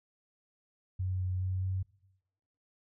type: tone with pitch steps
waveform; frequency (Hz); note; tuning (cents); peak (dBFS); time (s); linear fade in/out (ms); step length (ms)
sine; 92.8 / 92 / 93.2 / 94.1; F#2 / F#2 / F#2 / F#2; +6 / -9 / +13 / +30; -30; 0.99-1.83; 10; 210
effects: noise-tail reverb RT60 0.9 s tail -22 dB re dry